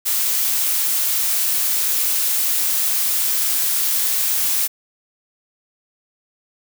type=noise; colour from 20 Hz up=blue; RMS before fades=-19 dBFS; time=0.05-4.68 s; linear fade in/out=20 ms; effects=none